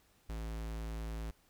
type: tone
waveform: square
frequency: 55 Hz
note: A1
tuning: in tune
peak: -39 dBFS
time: 0.29-1.31 s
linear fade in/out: 5 ms
effects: pink hiss -69 dBFS RMS until 1.49 s